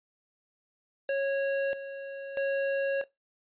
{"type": "tone with tremolo", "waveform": "square", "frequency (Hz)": 550, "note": "C#5", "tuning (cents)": -14, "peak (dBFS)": -27, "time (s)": [1.09, 3.04], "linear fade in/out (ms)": 2, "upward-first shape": "square", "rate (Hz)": 0.78, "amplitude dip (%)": 70, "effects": ["noise-tail reverb RT60 0.2 s tail -20 dB re dry", "resampled to 8000 Hz"]}